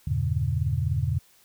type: chord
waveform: sine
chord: E diminished seventh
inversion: none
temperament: just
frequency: 82.41 / 98.89 / 118.67 / 142.4 Hz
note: E2 / G2 / Bb2 / Db3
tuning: 0 / +16 / +31 / +47 cents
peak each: -28 / -29 / -28 / -28 dBFS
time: 0.07-1.19 s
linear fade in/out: 5 ms
effects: white hiss -59 dBFS RMS until 1.44 s